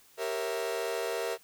40% pulse chord, G diminished seventh, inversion none, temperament equal with one note detuned, 392 / 466.2 / 549.3 / 659.3 Hz, G4 / Bb4 / Db5 / Fb5, 0 / 0 / -16 / 0 cents, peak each -37 / -33 / -39 / -36 dBFS, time 0.17-1.38 s, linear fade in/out 50 ms, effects white hiss -60 dBFS RMS until 1.43 s

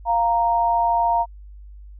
sine tone pair together, 697.5 / 931 Hz, F5 / A#5, -2 / -2 cents, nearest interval perfect fourth, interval 500 cents, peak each -20 / -18 dBFS, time 0.05-1.26 s, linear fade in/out 50 ms, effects added 50 Hz sine -38 dBFS peak until 1.99 s

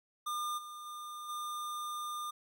square tone with level steps, 1205 Hz, D6, 44 cents sharp, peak -35 / -45 / -43 / -38 dBFS, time 0.26-2.31 s, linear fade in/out 10 ms, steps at 0.57 / 0.85 / 1.28 s, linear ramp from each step 20 ms, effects 12-bit

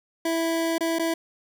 25% pulse tone with dropouts, 329.6 Hz, E4, in tune, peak -19 dBFS, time 0.25-1.14 s, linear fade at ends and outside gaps 5 ms, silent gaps 0.782-0.807 / 0.987-0.994 s, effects none

